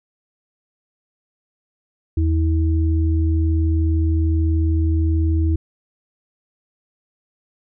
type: tone pair together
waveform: sine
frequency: 80.6 / 322.4 Hz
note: E2 / E4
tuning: -38 / -38 cents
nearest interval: 2 octaves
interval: 2400 cents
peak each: -15 / -24 dBFS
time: 2.17-5.56 s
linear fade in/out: 5 ms
effects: none